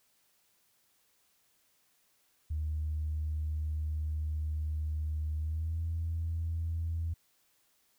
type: tone with pitch glide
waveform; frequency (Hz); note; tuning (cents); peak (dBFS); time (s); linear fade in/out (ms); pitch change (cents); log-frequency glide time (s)
sine; 76.9 to 82.42; D#2 to E2; -20 to 0; -30; 2.5-7.14; 10; +120; 5.38-5.81
effects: tanh soft clip ceiling -26 dBFS + white hiss -71 dBFS RMS until 7.98 s